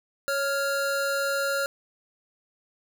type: tone pair together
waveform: square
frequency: 554.4 / 1396.9 Hz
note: C#5 / F6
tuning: 0 / 0 cents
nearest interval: octave + major third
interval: 1600 cents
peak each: -28 dBFS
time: 0.28-1.66 s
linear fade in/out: 0 ms
effects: 10-bit